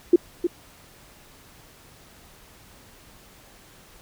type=tone with echo; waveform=sine; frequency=348 Hz; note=F4; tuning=6 cents flat; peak=-9 dBFS; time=0.13-0.16 s; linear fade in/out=5 ms; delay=310 ms; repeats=1; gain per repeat=-9 dB; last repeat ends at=0.47 s; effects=pink hiss -51 dBFS RMS until 4.01 s